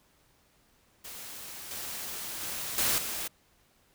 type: noise with level steps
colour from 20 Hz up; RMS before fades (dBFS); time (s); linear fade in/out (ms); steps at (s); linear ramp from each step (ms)
white; -43 / -38 / -36 / -27 / -35; 1.04-3.28; 10; 1.71 / 2.41 / 2.78 / 2.98; 2
effects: pink hiss -66 dBFS RMS until 3.94 s